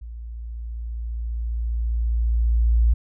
sine tone with level ramp, 57.4 Hz, A#1, 26 cents flat, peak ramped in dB -33 to -13 dBFS, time 0.01-2.94 s, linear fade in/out 10 ms, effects none

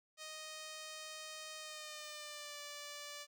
5% pulse tone with pitch glide, 622.3 to 584 Hz, D#5 to D5, 0 to -10 cents, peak -35 dBFS, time 0.17-3.27 s, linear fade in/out 50 ms, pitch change -110 cents, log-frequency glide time 1.58-2.6 s, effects none

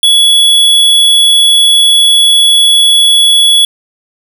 square tone, 3383 Hz, G#7, 31 cents sharp, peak -4 dBFS, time 0.03-3.65 s, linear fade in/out 2 ms, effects none

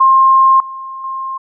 sine tone with level steps, 1062 Hz, C6, 25 cents sharp, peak -5 / -24 / -19 dBFS, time 0-1.38 s, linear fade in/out 10 ms, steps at 0.6 / 1.04 s, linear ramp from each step 2 ms, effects none

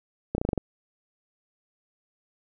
slowing click train, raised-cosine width 2 ms, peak -12 dBFS, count 7, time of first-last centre 0.35-0.577 s, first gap 31 ms, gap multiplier 1.08, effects none

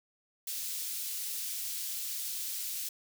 white high-pass noise, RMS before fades -37 dBFS, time 0.47-2.89 s, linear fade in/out 5 ms, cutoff 3600 Hz, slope 12 dB/octave, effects none

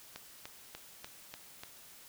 click train, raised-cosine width 0.2 ms, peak -26 dBFS, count 6, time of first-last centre 0.16-1.635 s, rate 3.39 Hz, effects white hiss -55 dBFS RMS until 2.08 s

